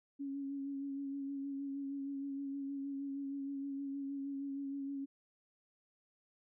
sine tone with vibrato, 277.2 Hz, C#4, in tune, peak -38 dBFS, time 0.19-5.06 s, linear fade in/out 20 ms, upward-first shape sine, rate 6.4 Hz, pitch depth 24 cents each way, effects none

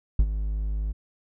triangle tone with ADSR envelope, 51.91 Hz, G#1, in tune, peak -11 dBFS, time 0.19-0.93 s, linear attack 4 ms, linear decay 57 ms, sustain -12 dB, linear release 20 ms, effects none

